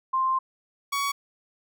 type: tone pair in turn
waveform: sine / sawtooth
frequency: 1049 / 1123.6 Hz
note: C6 / C#6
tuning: +4 / +23 cents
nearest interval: minor second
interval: 119 cents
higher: second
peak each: -21 dBFS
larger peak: neither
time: 0.13-0.39 / 0.92-1.12 s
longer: first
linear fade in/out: 10 ms
effects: none